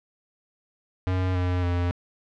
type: tone with pitch steps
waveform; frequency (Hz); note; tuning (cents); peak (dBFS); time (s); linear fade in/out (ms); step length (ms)
square; 92.4 / 90.13 / 87.92; F#2 / F#2 / F2; -2 / -45 / +12; -23; 1.07-1.91; 0; 280
effects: low-pass 3000 Hz 12 dB/octave